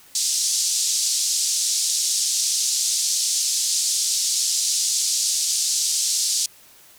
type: band-pass noise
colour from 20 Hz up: pink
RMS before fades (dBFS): -22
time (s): 0.15-6.46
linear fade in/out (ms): 2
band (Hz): 4800 to 8700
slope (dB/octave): 24
effects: white hiss -50 dBFS RMS until 6.98 s